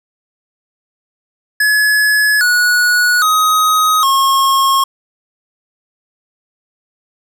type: tone with pitch steps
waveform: square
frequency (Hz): 1700 / 1462.9 / 1258.9 / 1083.4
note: G#6 / F#6 / D#6 / C#6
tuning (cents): +40 / -20 / +20 / -40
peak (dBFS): -10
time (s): 1.6-4.84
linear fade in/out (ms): 5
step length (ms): 810
effects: none